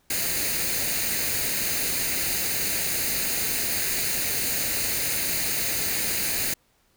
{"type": "noise with comb filter", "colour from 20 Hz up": "white", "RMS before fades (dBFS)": -26, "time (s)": [0.1, 6.54], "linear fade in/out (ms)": 5, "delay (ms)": 0.45, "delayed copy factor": 0.6, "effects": ["pink hiss -65 dBFS RMS until 6.96 s"]}